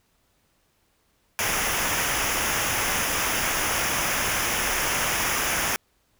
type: noise with comb filter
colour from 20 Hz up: pink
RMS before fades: -25 dBFS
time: 1.39-5.76 s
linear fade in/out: 0 ms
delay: 0.24 ms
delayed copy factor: -0.7
effects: pink hiss -67 dBFS RMS until 6.19 s